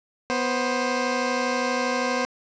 15% pulse tone pair together, 246.9 / 526.3 Hz, B3 / C5, 0 / +10 cents, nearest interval octave + minor second, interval 1310 cents, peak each -19 dBFS, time 0.3-2.25 s, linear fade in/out 0 ms, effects resampled to 16000 Hz + 8-bit

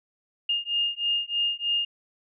sine beating tone pair, 2828 / 2831.2 Hz, F7 / F7, +21 / +23 cents, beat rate 3.2 Hz, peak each -27 dBFS, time 0.49-1.85 s, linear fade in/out 5 ms, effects none

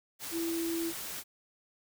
sine tone in noise, 333 Hz, E4, 18 cents sharp, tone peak -31 dBFS, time 0.31-0.93 s, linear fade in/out 50 ms, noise white, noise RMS -40 dBFS, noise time 0.19-1.24 s, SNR +6 dB, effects none

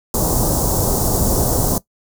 pink band-stop noise, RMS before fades -17 dBFS, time 0.14-1.78 s, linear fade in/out 2 ms, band 930 to 6000 Hz, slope 24 dB/octave, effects noise-tail reverb RT60 0.1 s tail -18 dB re dry

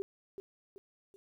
sine tone with echo, 392 Hz, G4, in tune, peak -33 dBFS, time 0-0.02 s, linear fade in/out 0 ms, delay 380 ms, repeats 3, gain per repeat -7 dB, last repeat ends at 1.16 s, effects 12-bit

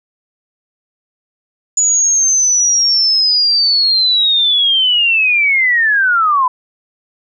sine linear sweep, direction down, 6920 to 987.8 Hz, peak -9 dBFS, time 1.77-6.48 s, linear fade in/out 5 ms, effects none

